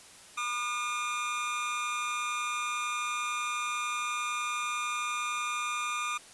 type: tone with amplitude modulation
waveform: 25% pulse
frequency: 1211 Hz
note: D#6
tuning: 47 cents flat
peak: -24 dBFS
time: 0.37-6.18 s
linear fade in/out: 10 ms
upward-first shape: sine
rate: 231 Hz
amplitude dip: 60%
effects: white hiss -52 dBFS RMS until 6.33 s + resampled to 24000 Hz